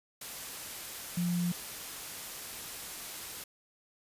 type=tone in noise; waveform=sine; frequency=175.3 Hz; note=F3; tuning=7 cents sharp; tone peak=-28 dBFS; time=1.17-1.52 s; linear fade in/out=5 ms; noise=white; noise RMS=-42 dBFS; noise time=0.21-3.44 s; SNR=+11 dB; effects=resampled to 32000 Hz